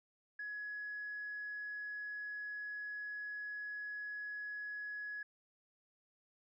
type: tone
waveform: sine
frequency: 1682 Hz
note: G#6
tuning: 22 cents sharp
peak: -40 dBFS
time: 0.39-5.23 s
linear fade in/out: 5 ms
effects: tanh soft clip ceiling -36 dBFS